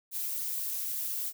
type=noise with flanger; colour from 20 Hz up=violet; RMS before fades=-34 dBFS; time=0.11-1.33 s; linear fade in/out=50 ms; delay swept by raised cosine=0.33 to 6.33 ms; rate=3.5 Hz; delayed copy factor=-0.9; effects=none